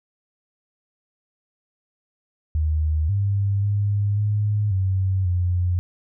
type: tone with pitch steps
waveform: sine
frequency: 77.5 / 99.9 / 102.1 / 104.5 / 95 / 89.3 Hz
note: D#2 / G2 / G#2 / G#2 / F#2 / F2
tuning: -6 / +33 / -29 / +11 / +46 / +39 cents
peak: -18 dBFS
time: 2.55-5.79 s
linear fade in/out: 0 ms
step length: 540 ms
effects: none